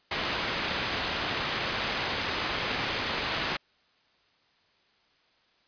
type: low-pass noise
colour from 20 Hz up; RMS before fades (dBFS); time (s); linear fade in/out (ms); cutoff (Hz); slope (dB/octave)
white; -31; 0.11-3.57; 5; 3300; 12
effects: white hiss -66 dBFS RMS until 5.67 s + resampled to 11025 Hz